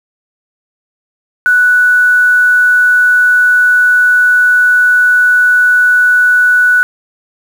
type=tone with quantisation; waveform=sine; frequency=1480 Hz; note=F#6; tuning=in tune; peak=-5 dBFS; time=1.46-6.83 s; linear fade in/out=0 ms; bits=5; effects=none